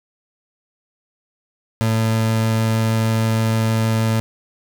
30% pulse tone, 111.7 Hz, A2, 27 cents sharp, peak -13 dBFS, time 1.81-4.2 s, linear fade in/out 0 ms, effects none

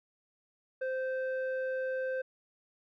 square tone with low-pass filter, 520 Hz, C5, 11 cents flat, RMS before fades -34 dBFS, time 0.81-2.22 s, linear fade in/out 10 ms, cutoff 1200 Hz, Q 8.9, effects none

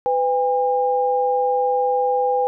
sine tone pair together, 501.7 / 808 Hz, B4 / G#5, +27 / -48 cents, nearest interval minor sixth, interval 825 cents, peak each -19 dBFS, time 0.06-2.47 s, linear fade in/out 0 ms, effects none

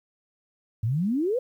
sine exponential sweep, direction up, 102.6 to 530 Hz, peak -22 dBFS, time 0.83-1.39 s, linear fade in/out 5 ms, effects 10-bit

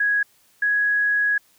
sine tone pair in turn, 1661.2 / 1667.4 Hz, G#6 / G#6, 0 / +6 cents, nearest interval unison, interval 6 cents, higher second, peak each -17 dBFS, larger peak neither, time 0-0.23 / 0.62-1.38 s, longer second, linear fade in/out 5 ms, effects white hiss -59 dBFS RMS until 1.58 s

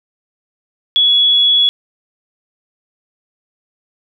sine tone, 3376 Hz, G#7, 28 cents sharp, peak -8 dBFS, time 0.96-1.69 s, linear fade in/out 0 ms, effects none

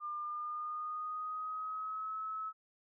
sine tone with pitch glide, 1200 to 1293.6 Hz, D6 to E6, +37 to -33 cents, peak -37 dBFS, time 0-2.53 s, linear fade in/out 50 ms, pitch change +130 cents, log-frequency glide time 0.21-2.18 s, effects none

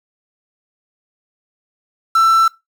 triangle tone with quantisation, 1334 Hz, E6, 20 cents sharp, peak -7 dBFS, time 2.15-2.48 s, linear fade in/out 5 ms, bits 5, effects noise-tail reverb RT60 0.2 s tail -21 dB re dry

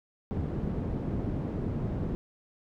white low-pass noise, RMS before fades -32 dBFS, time 0.31-2.15 s, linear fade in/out 0 ms, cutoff 230 Hz, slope 12 dB/octave, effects none

